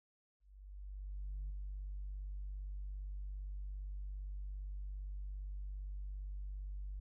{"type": "tone with ADSR envelope", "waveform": "sine", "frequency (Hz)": 48.75, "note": "G1", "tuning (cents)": -9, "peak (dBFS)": -37, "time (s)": [0.4, 7], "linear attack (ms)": 1100, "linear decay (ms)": 3, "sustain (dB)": -3, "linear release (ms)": 9, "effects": ["tanh soft clip ceiling -37 dBFS"]}